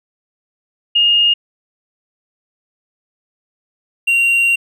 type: tone pair in turn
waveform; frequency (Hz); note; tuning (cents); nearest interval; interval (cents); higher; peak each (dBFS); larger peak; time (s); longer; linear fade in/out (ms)
sine / triangle; 2842 / 2759; F7 / F7; +30 / -22; minor second; 52; first; -9; neither; 0.95-1.34 / 4.07-4.56; second; 10
effects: none